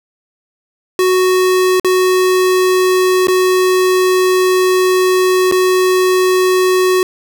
square tone with dropouts, 369.8 Hz, F#4, 1 cent flat, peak -10 dBFS, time 0.99-7.03 s, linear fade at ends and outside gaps 1 ms, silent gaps 1.798-1.846 / 3.271-3.283 / 5.514-5.522 s, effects none

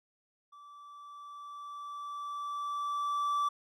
triangle tone with level ramp, 1161 Hz, D6, 20 cents flat, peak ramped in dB -49 to -25 dBFS, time 0.52-3.49 s, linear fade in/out 10 ms, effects none

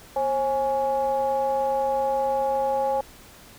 triangle ring-modulated tone, 146.83 Hz, D3, in tune, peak -16 dBFS, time 0.16-3.01 s, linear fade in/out 5 ms, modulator 684 Hz, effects pink hiss -48 dBFS RMS until 3.58 s

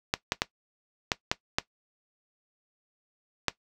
clicks, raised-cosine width 0.2 ms, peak -6 dBFS, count 7, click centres 0.139 / 0.321 / 0.419 / 1.118 / 1.315 / 1.585 / 3.483 s, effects noise-tail reverb RT60 0.1 s tail -17 dB re dry

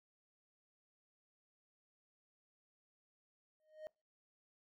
triangle tone with exponential growth, 620 Hz, D#5, 6 cents flat, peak -40 dBFS, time 3.6-3.87 s, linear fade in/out 0 ms, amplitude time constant 58 ms, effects noise-tail reverb RT60 0.3 s tail -26 dB re dry

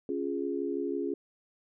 sine chord, Db major, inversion none, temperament equal, 277.2 / 349.2 / 415.3 Hz, Db4 / F4 / Ab4, 0 / 0 / 0 cents, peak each -34 dBFS, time 0.09-1.14 s, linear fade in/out 2 ms, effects none

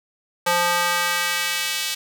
square tone with high-pass filter sweep, 174.61 Hz, F3, in tune, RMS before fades -22 dBFS, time 0.46-1.95 s, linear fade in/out 10 ms, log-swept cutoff 730 to 3300 Hz, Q 1.1, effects 7-bit

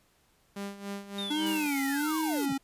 sawtooth tone with tremolo, 199.9 Hz, G3, 34 cents sharp, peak -30 dBFS, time 0.56-1.67 s, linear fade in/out 5 ms, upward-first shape sine, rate 3.5 Hz, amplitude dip 75%
triangle linear sweep, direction down, 3729 to 118.9 Hz, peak -33 dBFS, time 1.18-2.53 s, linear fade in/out 5 ms
square tone with vibrato, 293.9 Hz, D4, 1 cent sharp, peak -29 dBFS, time 1.3-2.58 s, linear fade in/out 10 ms, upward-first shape sine, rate 1.4 Hz, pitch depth 130 cents each way
blue noise, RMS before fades -39 dBFS, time 1.46-2.46 s, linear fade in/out 5 ms
effects pink hiss -67 dBFS RMS until 2.63 s + resampled to 32000 Hz

